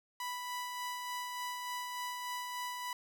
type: tone with tremolo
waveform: sawtooth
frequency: 987.8 Hz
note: B5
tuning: in tune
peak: -33 dBFS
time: 0.2-2.93 s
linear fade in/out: 2 ms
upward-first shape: sine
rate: 3.4 Hz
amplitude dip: 30%
effects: none